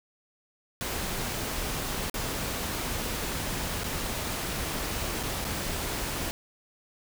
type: noise with dropouts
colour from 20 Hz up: pink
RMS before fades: -32 dBFS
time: 0.81-6.31 s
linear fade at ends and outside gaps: 0 ms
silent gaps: 2.098-2.142 / 3.835-3.842 / 5.23-5.234 / 5.444-5.45 s
effects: none